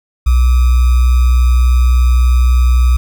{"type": "tone with sample-and-hold", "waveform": "sine", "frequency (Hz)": 61.74, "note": "B1", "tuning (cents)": 0, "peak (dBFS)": -6, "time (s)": [0.26, 2.97], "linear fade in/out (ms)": 10, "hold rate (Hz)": 1225, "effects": []}